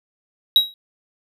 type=tone with exponential decay; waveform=triangle; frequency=3838 Hz; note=A#7; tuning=50 cents sharp; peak=-5 dBFS; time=0.56-0.74 s; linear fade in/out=1 ms; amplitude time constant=38 ms; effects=none